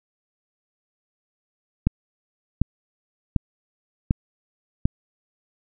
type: click train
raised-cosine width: 5 ms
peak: -5 dBFS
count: 5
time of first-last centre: 1.87-4.855 s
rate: 1.34 Hz
effects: none